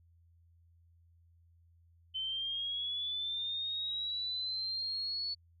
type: linear sweep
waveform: sine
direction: up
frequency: 3062 to 4435 Hz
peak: -34 dBFS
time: 2.14-5.35 s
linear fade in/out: 20 ms
effects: added 84 Hz sine -62 dBFS peak until 5.6 s